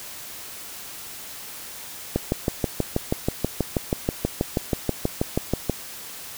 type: click train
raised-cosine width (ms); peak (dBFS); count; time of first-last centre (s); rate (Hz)
2; -7; 23; 2.16-5.697; 6.22
effects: white hiss -38 dBFS RMS until 6.37 s